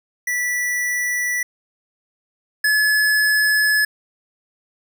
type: tone pair in turn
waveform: square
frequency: 1961 / 1710.5 Hz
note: B6 / A6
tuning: -13 / -49 cents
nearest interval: major second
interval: 236 cents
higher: first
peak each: -20 / -15 dBFS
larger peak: second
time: 0.27-1.43 / 2.64-3.85 s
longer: second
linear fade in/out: 5 ms
effects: none